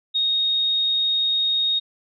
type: tone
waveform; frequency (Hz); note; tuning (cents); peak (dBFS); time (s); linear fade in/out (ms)
sine; 3729; A#7; 0; -18; 0.14-1.8; 20
effects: none